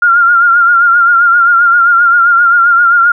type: tone with vibrato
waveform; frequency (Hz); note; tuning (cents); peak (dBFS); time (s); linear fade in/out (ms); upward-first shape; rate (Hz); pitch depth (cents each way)
sine; 1396.9; F6; 0; -4; 0.02-3.12; 5; triangle; 7.6; 60
effects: none